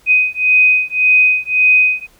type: beating tone pair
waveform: sine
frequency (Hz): 2504 / 2505.8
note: D#7 / D#7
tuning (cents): +10 / +12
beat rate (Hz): 1.8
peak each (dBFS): -12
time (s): 0.06-2.07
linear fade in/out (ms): 50
effects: pink hiss -51 dBFS RMS until 2.19 s